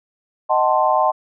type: chord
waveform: sine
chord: D# diminished seventh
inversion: none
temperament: equal with one note detuned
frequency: 622.3 / 753.4 / 880 / 1046.5 Hz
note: D#5 / F#5 / A5 / C6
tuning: 0 / +31 / 0 / 0 cents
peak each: -19 dBFS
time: 0.49-1.12 s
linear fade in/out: 20 ms
effects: none